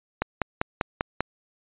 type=click train; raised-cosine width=0.5 ms; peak=-8 dBFS; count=6; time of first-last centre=0.22-1.206 s; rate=5.07 Hz; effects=resampled to 8000 Hz